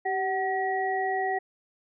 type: tone cluster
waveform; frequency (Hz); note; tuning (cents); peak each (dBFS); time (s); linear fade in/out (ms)
sine; 388 / 752 / 1913; G4 / F#5 / A#6; -18 / +28 / +44; -31 / -27 / -32; 0.05-1.39; 10
effects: none